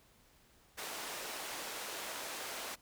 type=band-pass noise; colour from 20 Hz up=pink; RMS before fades=-43 dBFS; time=0.77-2.76 s; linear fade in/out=20 ms; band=500 to 15000 Hz; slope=12 dB/octave; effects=pink hiss -66 dBFS RMS until 2.81 s